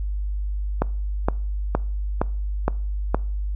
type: click train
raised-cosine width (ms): 1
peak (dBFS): -5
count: 6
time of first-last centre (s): 0.82-3.146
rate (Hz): 2.15
effects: noise-tail reverb RT60 0.5 s tail -23 dB re dry + added 50 Hz sine -23 dBFS peak until 3.55 s